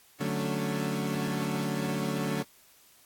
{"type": "chord", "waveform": "30% pulse", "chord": "D major seventh", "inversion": "none", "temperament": "equal", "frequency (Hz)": [146.83, 185, 220, 277.2], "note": ["D3", "F#3", "A3", "C#4"], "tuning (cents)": [0, 0, 0, 0], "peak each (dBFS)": [-31, -32, -31, -34], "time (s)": [0.2, 2.43], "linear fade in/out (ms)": 10, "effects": ["white hiss -59 dBFS RMS until 3.05 s", "AAC 64 kbps"]}